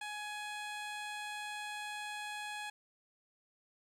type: tone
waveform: 15% pulse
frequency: 838 Hz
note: G#5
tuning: 15 cents sharp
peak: -34 dBFS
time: 0.01-2.7 s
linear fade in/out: 5 ms
effects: low-pass 10000 Hz 12 dB/octave + 12-bit